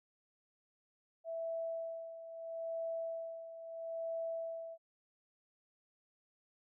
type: tone with tremolo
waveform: sine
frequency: 659.3 Hz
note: E5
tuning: in tune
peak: -36 dBFS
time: 1.24-4.78 s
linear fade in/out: 50 ms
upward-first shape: sine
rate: 0.76 Hz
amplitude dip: 70%
effects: none